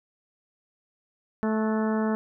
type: harmonic tone with a mistuned harmonic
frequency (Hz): 218.4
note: A3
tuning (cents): -13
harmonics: 1 / 2 / 3 / 4 / 5 / 6 / 7 / 8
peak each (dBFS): -24 / -30 / -34 / -36 / -38 / -40 / -41 / -42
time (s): 1.43-2.15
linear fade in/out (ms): 0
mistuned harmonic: 7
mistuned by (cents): -47
effects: none